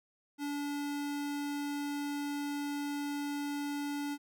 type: tone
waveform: square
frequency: 288.1 Hz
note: D4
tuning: 33 cents flat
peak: -35 dBFS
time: 0.38-4.18 s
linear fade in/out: 50 ms
effects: none